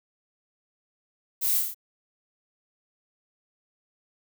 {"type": "noise with echo", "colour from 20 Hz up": "violet", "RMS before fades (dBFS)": -27, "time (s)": [1.41, 1.59], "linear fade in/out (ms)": 20, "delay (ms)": 26, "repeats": 6, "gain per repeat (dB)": -2, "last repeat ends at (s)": 1.746, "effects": []}